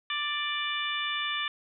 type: harmonic tone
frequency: 589 Hz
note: D5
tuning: 5 cents sharp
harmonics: 2 / 3 / 4 / 5 / 6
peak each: -35 / -35 / -35 / -35 / -35 dBFS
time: 0.1-1.48 s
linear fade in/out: 2 ms
effects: none